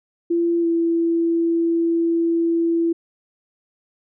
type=tone with pitch glide; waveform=sine; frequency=340 to 334.4 Hz; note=F4 to E4; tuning=-46 to +25 cents; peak=-16 dBFS; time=0.3-2.93 s; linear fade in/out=10 ms; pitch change=-29 cents; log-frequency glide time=0.61-0.66 s; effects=none